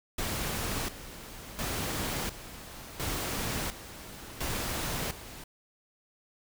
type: noise with tremolo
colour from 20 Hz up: pink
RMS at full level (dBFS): -33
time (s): 0.18-5.44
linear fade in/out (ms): 5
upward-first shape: square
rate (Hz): 0.71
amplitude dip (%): 75
effects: none